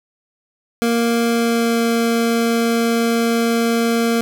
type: tone with pitch glide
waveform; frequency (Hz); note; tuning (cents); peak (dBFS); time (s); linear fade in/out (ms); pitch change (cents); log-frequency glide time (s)
25% pulse; 233.1 to 231.5; A#3 to A#3; 0 to -12; -11; 0.82-4.21; 0; -12; 1.27-1.81
effects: none